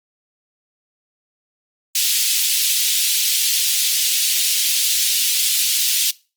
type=high-pass noise; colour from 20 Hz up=pink; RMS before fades=-18 dBFS; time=1.95-6.11 s; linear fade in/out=5 ms; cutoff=3000 Hz; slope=24 dB/octave; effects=noise-tail reverb RT60 0.3 s tail -21 dB re dry + Opus 24 kbps